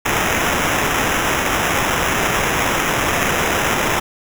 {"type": "noise with sample-and-hold", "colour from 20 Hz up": "violet", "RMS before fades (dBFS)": -18, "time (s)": [0.05, 4], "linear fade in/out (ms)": 10, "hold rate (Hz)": 4410, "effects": []}